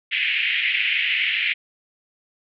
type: band-pass noise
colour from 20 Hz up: pink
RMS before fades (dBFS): -22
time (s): 0.11-1.54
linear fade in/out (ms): 20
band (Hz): 2000 to 3000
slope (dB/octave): 48
effects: none